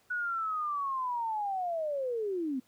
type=linear sweep; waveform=sine; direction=down; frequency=1480 to 245.8 Hz; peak=-30 dBFS; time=0.1-2.6 s; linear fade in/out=10 ms; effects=pink hiss -67 dBFS RMS until 2.67 s + high-pass 100 Hz 12 dB/octave